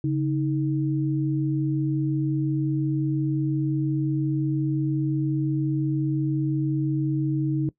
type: tone pair together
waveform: sine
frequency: 140 / 314.3 Hz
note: C#3 / D#4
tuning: +18 / +18 cents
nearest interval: octave + major second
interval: 1400 cents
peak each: -23 / -25 dBFS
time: 0.04-7.69 s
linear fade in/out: 2 ms
effects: noise-tail reverb RT60 0.1 s tail -20 dB re dry